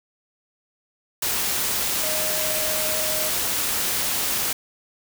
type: tone in noise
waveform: sine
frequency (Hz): 622.3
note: D#5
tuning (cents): 0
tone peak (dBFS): -30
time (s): 2.03-3.29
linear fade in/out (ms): 5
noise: white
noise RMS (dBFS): -24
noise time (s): 1.22-4.53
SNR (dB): -9
effects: none